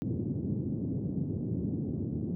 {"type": "band-pass noise", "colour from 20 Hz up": "pink", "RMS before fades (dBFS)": -33, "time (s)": [0.02, 2.35], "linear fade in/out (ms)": 0, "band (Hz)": [100, 320], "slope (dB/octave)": 24, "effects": []}